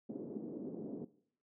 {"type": "band-pass noise", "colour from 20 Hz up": "pink", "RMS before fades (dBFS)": -44, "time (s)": [0.09, 1.05], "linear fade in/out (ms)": 10, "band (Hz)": [220, 400], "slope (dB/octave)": 24, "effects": ["noise-tail reverb RT60 0.6 s tail -18 dB re dry"]}